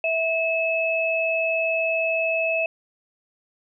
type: tone pair together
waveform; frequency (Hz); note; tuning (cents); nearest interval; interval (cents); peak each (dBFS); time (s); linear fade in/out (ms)
sine; 652.8 / 2593; E5 / E7; -17 / -29; 2 octaves; 2388; -23; 0.04-2.66; 2
effects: none